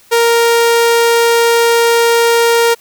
sawtooth tone, 466.2 Hz, A#4, in tune, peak -4 dBFS, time 0.11-2.75 s, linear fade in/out 20 ms, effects white hiss -46 dBFS RMS until 2.8 s

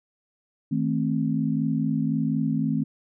sine chord, A diminished, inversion second, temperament just, 158.4 / 220 / 264 Hz, Eb3 / A3 / C4, +31 / 0 / +16 cents, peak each -26 dBFS, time 0.71-2.84 s, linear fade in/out 10 ms, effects none

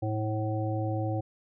harmonic tone with a mistuned harmonic, 108.2 Hz, A2, 29 cents flat, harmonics 1 / 3 / 5 / 7, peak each -29 / -34 / -36 / -37 dBFS, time 0.02-1.21 s, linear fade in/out 10 ms, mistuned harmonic 1, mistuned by +20 cents, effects none

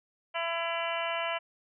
harmonic tone with a mistuned harmonic, 334.7 Hz, E4, 26 cents sharp, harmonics 2 / 3 / 4 / 5 / 6 / 7 / 8 / 9, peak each -34 / -36 / -39 / -41 / -41 / -38 / -40 / -40 dBFS, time 0.34-1.39 s, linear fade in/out 20 ms, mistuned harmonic 8, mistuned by +49 cents, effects none

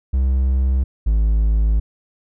triangle tone pair in turn, 65.41 / 53.59 Hz, C2 / A1, 0 / -45 cents, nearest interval minor third, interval 345 cents, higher first, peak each -12 / -11 dBFS, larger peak second, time 0.13-0.84 / 1.06-1.8 s, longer second, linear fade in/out 10 ms, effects none

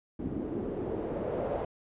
white noise with low-pass filter sweep, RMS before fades -34 dBFS, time 0.19-1.65 s, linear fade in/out 5 ms, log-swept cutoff 290 to 610 Hz, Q 2.5, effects resampled to 8000 Hz

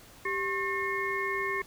harmonic tone with a mistuned harmonic, 360 Hz, F#4, 47 cents flat, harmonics 1 / 3 / 5 / 6, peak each -34 / -34 / -34 / -34 dBFS, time 0.25-1.62 s, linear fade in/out 5 ms, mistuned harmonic 1, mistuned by +150 cents, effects pink hiss -53 dBFS RMS until 1.66 s

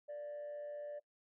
sine tone with frequency modulation, 587.3 Hz, D5, in tune, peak -40 dBFS, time 0.08-1 s, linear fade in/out 20 ms, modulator 115 Hz, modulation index 0.21, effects noise-tail reverb RT60 0.1 s tail -22 dB re dry + tanh soft clip ceiling -41 dBFS

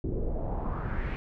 brown noise with low-pass filter sweep, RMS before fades -31 dBFS, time 0.04-1.16 s, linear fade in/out 0 ms, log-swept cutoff 340 to 2400 Hz, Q 3.2, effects none

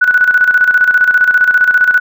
sine tone with tremolo, 1480 Hz, F#6, in tune, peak -4 dBFS, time 0.01-2 s, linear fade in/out 10 ms, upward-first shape square, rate 15 Hz, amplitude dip 60%, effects none

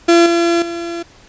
35% pulse tone with level steps, 340 Hz, F4, 46 cents flat, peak -5 / -10 / -20 dBFS, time 0.08-1.03 s, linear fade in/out 10 ms, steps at 0.26 / 0.62 s, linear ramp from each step 2 ms, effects pink hiss -45 dBFS RMS until 1.28 s + resampled to 16000 Hz

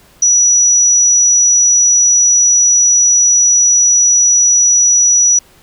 sine tone, 5870 Hz, F#8, 15 cents flat, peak -6 dBFS, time 0.22-5.39 s, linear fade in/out 5 ms, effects pink hiss -46 dBFS RMS until 5.62 s

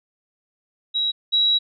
sine tone pair in turn, 3862 / 3877 Hz, B7 / B7, -39 / -33 cents, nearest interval unison, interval 6 cents, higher second, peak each -19 / -15 dBFS, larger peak second, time 0.94-1.12 / 1.32-1.59 s, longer second, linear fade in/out 20 ms, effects none

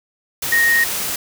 sine tone in noise, 1864.7 Hz, A#6, in tune, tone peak -12 dBFS, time 0.52-0.84 s, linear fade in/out 5 ms, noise white, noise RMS -23 dBFS, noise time 0.42-1.16 s, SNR +8 dB, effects none

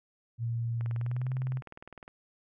sine tone with pitch glide, 116.54 to 128.56 Hz, A#2 to C3, 0 to -30 cents, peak -29 dBFS, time 0.38-1.62 s, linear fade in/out 50 ms, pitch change +170 cents, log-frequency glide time 0.96-1.3 s
click train, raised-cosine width 0.5 ms, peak -31 dBFS, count 26, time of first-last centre 0.81-2.079 s, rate 19.7 Hz
effects none

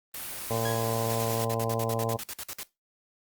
white noise, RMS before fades -37 dBFS, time 0.14-1.45 s, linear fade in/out 5 ms
harmonic tone, 114 Hz, A#2, 38 cents flat, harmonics 1 / 2 / 3 / 4 / 5 / 6 / 7 / 8 / 9, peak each -32 / -36 / -42 / -31 / -34 / -37 / -38 / -43 / -38 dBFS, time 0.5-2.17 s, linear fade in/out 10 ms
sawtooth tone with exponential decay, 1661.2 Hz, G#6, in tune, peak -28 dBFS, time 0.65-1.05 s, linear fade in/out 5 ms, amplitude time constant 86 ms
white noise bursts, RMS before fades -37 dBFS, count 16, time 1.1-2.631 s, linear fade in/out 0 ms, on 46 ms, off 53 ms
effects noise-tail reverb RT60 0.2 s tail -18 dB re dry + Opus 32 kbps

